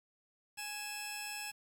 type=tone pair together; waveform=15% pulse; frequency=830.6 / 2637 Hz; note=G#5 / E7; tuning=0 / 0 cents; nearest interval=octave + minor sixth; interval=2000 cents; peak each=-38 / -35 dBFS; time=0.57-1.52 s; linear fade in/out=20 ms; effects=10-bit